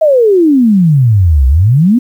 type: exponential two-way sweep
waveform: sine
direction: down then up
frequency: 653 to 62.4 to 259.9 Hz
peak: -4 dBFS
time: 0.01-1.99 s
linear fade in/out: 10 ms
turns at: 1.47 s
effects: 7-bit